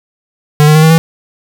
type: tone with pitch steps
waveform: square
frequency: 149.5 / 152.82 / 156.21 / 159.68 / 163.22 Hz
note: D3 / D#3 / D#3 / D#3 / E3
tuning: +31 / -31 / +7 / +45 / -17 cents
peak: -4 dBFS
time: 0.6-0.98 s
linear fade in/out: 0 ms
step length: 76 ms
effects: none